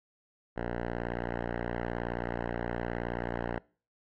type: tone with low-pass filter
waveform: 5% pulse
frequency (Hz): 59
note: A#1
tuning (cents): +22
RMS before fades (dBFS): -35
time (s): 0.56-3.59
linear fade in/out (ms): 10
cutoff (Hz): 1500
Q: 1.4
effects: noise-tail reverb RT60 0.4 s tail -23 dB re dry + AAC 48 kbps